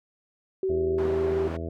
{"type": "tone with pitch glide", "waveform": "sine", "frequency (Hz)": [380, 387.3], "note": ["F#4", "G4"], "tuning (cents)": [46, -21], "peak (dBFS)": -23, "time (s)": [0.63, 1.48], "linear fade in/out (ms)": 2, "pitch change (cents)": 33, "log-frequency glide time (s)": [0.73, 1.17]}
{"type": "harmonic tone", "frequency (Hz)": 82.41, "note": "E2", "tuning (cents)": 0, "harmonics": [1, 2, 3, 4, 5, 6, 7, 8], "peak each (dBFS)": [-33, -40, -40, -38, -39, -43, -45, -41], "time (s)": [0.69, 1.69], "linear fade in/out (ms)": 5}
{"type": "band-pass noise", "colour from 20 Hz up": "white", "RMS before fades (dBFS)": -38, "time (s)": [0.98, 1.57], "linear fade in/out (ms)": 5, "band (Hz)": [140, 910], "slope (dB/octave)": 12}
{"effects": []}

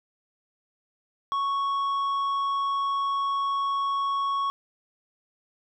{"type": "tone with tanh clipping", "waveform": "sine", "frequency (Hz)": 1108.7, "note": "C#6", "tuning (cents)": 0, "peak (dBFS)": -25, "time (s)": [1.32, 4.5], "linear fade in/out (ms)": 0, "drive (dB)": 6, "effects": []}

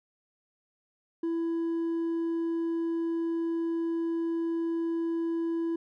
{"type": "tone with hard clipping", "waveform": "sine", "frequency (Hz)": 332.4, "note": "E4", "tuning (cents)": 15, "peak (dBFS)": -28, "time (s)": [1.23, 5.76], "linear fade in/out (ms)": 5, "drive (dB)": 2, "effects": []}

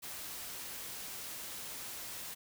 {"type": "noise", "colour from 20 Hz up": "white", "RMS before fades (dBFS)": -44, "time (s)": [0.02, 2.35], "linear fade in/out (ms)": 20, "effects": []}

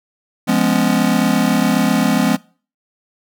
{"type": "chord", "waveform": "square", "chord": "C# dominant seventh", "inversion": "first", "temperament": "just", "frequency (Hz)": [173.24, 207.9, 249.5, 277.2], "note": ["E#3", "G#3", "B3", "C#4"], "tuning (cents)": [-14, 2, 18, 0], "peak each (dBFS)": [-21, -18, -18, -21], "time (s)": [0.47, 2.37], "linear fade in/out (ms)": 20, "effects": ["noise-tail reverb RT60 0.4 s tail -23 dB re dry"]}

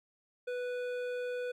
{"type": "tone with hard clipping", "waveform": "triangle", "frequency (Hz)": 493.9, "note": "B4", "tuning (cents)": 0, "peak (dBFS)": -36, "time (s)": [0.47, 1.52], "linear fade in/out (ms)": 10, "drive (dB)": 15, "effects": []}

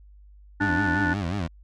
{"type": "harmonic tone", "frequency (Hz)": 293.7, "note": "D4", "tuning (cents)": 0, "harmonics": [1, 3, 5, 6], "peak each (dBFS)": [-26, -30, -26, -30], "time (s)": [0.6, 1.14], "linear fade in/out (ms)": 10}
{"type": "tone with vibrato", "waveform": "20% pulse", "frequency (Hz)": 92.4, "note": "F#2", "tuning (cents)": -2, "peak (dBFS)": -21, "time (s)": [0.6, 1.48], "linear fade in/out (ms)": 20, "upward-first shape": "sine", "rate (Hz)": 5.6, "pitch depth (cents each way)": 200}
{"effects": ["added 50 Hz sine -47 dBFS peak until 1.63 s", "low-pass 5000 Hz 12 dB/octave"]}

